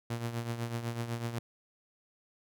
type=tone with tremolo; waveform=sawtooth; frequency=117.4 Hz; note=A#2; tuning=13 cents sharp; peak=-27 dBFS; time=0.1-1.39 s; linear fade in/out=5 ms; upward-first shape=triangle; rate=8 Hz; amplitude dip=70%; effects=none